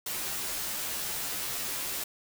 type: noise with comb filter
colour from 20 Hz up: white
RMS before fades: -34 dBFS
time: 0.06-2.04 s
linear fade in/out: 5 ms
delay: 12 ms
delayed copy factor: -1
effects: none